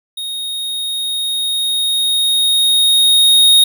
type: tone with level ramp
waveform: square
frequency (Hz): 3729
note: A#7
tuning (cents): 0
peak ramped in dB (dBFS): -22 to -6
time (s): 0.17-3.64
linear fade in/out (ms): 5
effects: none